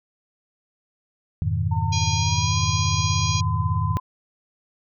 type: chord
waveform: sine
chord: F half-diminished seventh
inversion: none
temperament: equal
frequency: 87.31 / 103.83 / 123.47 / 155.56 Hz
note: F2 / Ab2 / Cb3 / Eb3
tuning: 0 / 0 / 0 / 0 cents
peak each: -25 / -24 / -29 / -27 dBFS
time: 1.42-3.97 s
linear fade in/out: 0 ms
type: tone with pitch glide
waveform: sine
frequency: 907 to 1018.1 Hz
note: A#5 to C6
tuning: -48 to -48 cents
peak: -28 dBFS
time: 1.71-4 s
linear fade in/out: 10 ms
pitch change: +200 cents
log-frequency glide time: 2.14-2.58 s
type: harmonic tone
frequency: 814 Hz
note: G#5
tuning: 35 cents flat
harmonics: 3 / 4 / 5 / 6 / 7 / 8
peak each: -32 / -32 / -32 / -32 / -32 / -32 dBFS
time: 1.92-3.41 s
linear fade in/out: 10 ms
effects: none